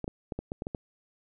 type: clicks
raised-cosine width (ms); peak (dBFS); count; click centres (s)
2; -20; 8; 0.043 / 0.079 / 0.322 / 0.39 / 0.519 / 0.621 / 0.669 / 0.748
effects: none